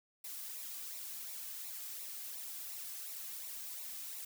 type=noise with flanger; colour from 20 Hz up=blue; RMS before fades=-45 dBFS; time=0.24-4.25 s; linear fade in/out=5 ms; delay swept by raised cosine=0.62 to 2.22 ms; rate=2.8 Hz; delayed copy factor=-0.55; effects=none